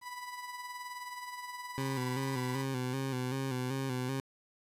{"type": "tone with tremolo", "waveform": "30% pulse", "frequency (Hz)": 987.8, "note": "B5", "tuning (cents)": 0, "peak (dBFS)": -36, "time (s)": [0.01, 2.66], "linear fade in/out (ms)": 50, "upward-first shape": "triangle", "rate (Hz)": 19, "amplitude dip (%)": 55}
{"type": "tone with vibrato", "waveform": "20% pulse", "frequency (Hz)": 130.5, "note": "C3", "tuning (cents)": -4, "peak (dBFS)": -28, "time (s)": [1.78, 4.2], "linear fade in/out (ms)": 0, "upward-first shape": "square", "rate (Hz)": 2.6, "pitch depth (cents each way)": 53}
{"effects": ["resampled to 32000 Hz", "11-bit"]}